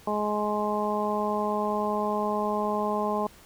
harmonic tone, 209.7 Hz, G#3, 17 cents sharp, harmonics 1 / 2 / 3 / 4 / 5, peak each -31 / -31 / -31 / -31 / -31 dBFS, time 0.07-3.27 s, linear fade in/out 5 ms, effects pink hiss -53 dBFS RMS until 3.45 s

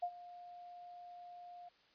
sine tone with ADSR envelope, 707 Hz, F5, 21 cents sharp, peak -33 dBFS, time 0.02-1.69 s, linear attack 13 ms, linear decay 66 ms, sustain -17 dB, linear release 8 ms, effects white hiss -69 dBFS RMS until 1.94 s + resampled to 11025 Hz

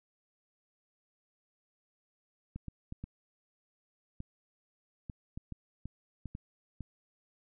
clicks, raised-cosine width 5 ms, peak -28 dBFS, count 12, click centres 2.56 / 2.683 / 2.924 / 3.04 / 4.204 / 5.098 / 5.375 / 5.523 / 5.856 / 6.257 / 6.351 / 6.807 s, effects none

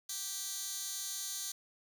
15% pulse tone with high-pass filter, 391.7 Hz, G4, 1 cent flat, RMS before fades -40 dBFS, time 0.09-1.52 s, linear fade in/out 5 ms, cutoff 5600 Hz, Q 1.4, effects none

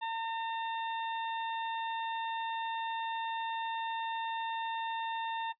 40% pulse tone, 908 Hz, A#5, 46 cents flat, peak -32 dBFS, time 0.01-5.53 s, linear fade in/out 20 ms, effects noise-tail reverb RT60 0.1 s tail -18 dB re dry + resampled to 11025 Hz

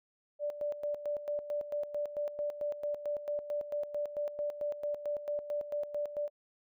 sine tone with tremolo, 587 Hz, D5, 1 cent flat, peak -31 dBFS, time 0.39-6.3 s, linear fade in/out 50 ms, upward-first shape square, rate 4.5 Hz, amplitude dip 70%, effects none

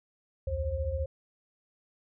sine tone cluster, 67.3 / 81.9 / 534 Hz, C2 / E2 / C5, +49 / -11 / +35 cents, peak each -34 / -32 / -34 dBFS, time 0.47-1.06 s, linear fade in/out 5 ms, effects none

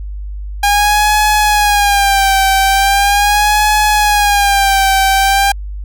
sawtooth tone with vibrato, 810 Hz, G#5, 43 cents flat, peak -5 dBFS, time 0.63-5.52 s, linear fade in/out 5 ms, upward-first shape sine, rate 0.4 Hz, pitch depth 75 cents each way, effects added 50 Hz sine -21 dBFS peak until 5.84 s

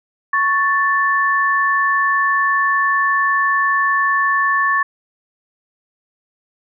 sine tone pair together, 1108.7 / 1760 Hz, C#6 / A6, 0 / 0 cents, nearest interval minor sixth, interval 800 cents, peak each -16 dBFS, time 0.33-4.83 s, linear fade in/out 5 ms, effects none

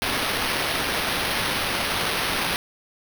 blue noise with sample-and-hold, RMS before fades -25 dBFS, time 0.02-2.56 s, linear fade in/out 0 ms, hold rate 7350 Hz, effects none

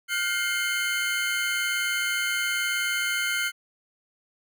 square tone cluster, 1414 / 1533 / 2121 / 3045 Hz, F6 / G6 / C7 / F#7, +21 / -39 / +23 / +49 cents, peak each -30 / -35 / -29 / -32 dBFS, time 0.08-3.52 s, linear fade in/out 50 ms, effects none

